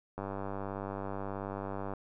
click train, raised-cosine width 1 ms, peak -24 dBFS, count 174, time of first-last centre 0.18-1.936 s, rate 98.5 Hz, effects none

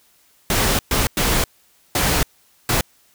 pink noise bursts at uneven times, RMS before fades -18 dBFS, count 5, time 0.5-0.79 / 0.91-1.07 / 1.17-1.44 / 1.95-2.23 / 2.69-2.81 s, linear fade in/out 2 ms, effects white hiss -57 dBFS RMS until 3.14 s

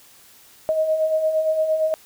sine beating tone pair, 622.3 / 631 Hz, D#5 / D#5, 0 / +24 cents, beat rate 8.7 Hz, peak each -27 / -18 dBFS, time 0.69-1.94 s, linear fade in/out 0 ms, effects white hiss -50 dBFS RMS until 2.05 s

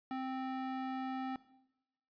square tone with band-pass filter, 261.6 Hz, C4, in tune, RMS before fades -39 dBFS, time 0.11-1.36 s, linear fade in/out 0 ms, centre 750 Hz, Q 0.73, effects noise-tail reverb RT60 0.9 s tail -18 dB re dry + resampled to 11025 Hz

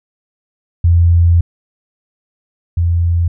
sine tone pair in turn, 85.4 / 85.4 Hz, F2 / F2, -38 / -38 cents, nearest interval unison, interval 0 cents, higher neither, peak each -6 / -10 dBFS, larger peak first, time 0.84-1.41 / 2.77-3.28 s, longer first, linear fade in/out 5 ms, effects none

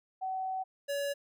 sine / square tone pair in turn, 756 / 566.4 Hz, F#5 / C#5, +37 / +37 cents, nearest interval perfect fourth, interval 500 cents, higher first, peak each -32 / -32 dBFS, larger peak neither, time 0.21-0.64 / 0.88-1.14 s, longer first, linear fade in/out 20 ms, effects none

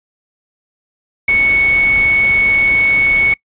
sine tone in noise, 2217 Hz, C#7, in tune, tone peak -9 dBFS, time 1.28-3.34 s, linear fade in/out 5 ms, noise pink, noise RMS -26 dBFS, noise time 1.28-3.34 s, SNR +14 dB, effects noise-tail reverb RT60 0.1 s tail -24 dB re dry + resampled to 8000 Hz

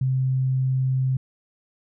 sine tone, 130.81 Hz, C3, in tune, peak -19 dBFS, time 0.01-1.17 s, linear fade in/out 5 ms, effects none

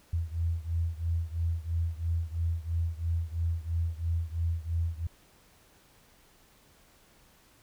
sine beating tone pair, 82.41 / 85.41 Hz, E2 / F2, 0 / -38 cents, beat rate 3 Hz, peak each -30 / -32 dBFS, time 0.13-5.07 s, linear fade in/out 5 ms, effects pink hiss -61 dBFS RMS until 7.62 s

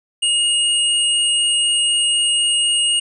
sine tone pair together, 2860 / 8552 Hz, F7 / C9, +41 / +37 cents, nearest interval octave + perfect fifth, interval 1896 cents, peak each -15 / -20 dBFS, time 0.22-3 s, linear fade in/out 10 ms, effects none

